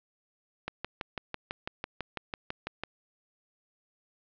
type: click train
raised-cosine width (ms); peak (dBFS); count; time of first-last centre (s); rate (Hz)
0.3; -17; 14; 0.68-2.836; 6.03
effects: low-pass 4000 Hz 12 dB/octave